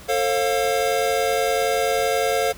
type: tone cluster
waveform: square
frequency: 446.4 / 537 / 704 Hz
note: A4 / C5 / F5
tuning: +25 / +45 / +14 cents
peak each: -24 dBFS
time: 0.08-2.53 s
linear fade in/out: 20 ms
effects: added 61 Hz sine -49 dBFS peak until 2.57 s + pink hiss -43 dBFS RMS until 2.57 s